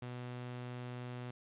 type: tone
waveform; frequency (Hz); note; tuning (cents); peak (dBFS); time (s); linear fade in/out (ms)
sawtooth; 123.47; B2; 0; -38; 0.02-1.31; 5
effects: resampled to 8000 Hz + 11-bit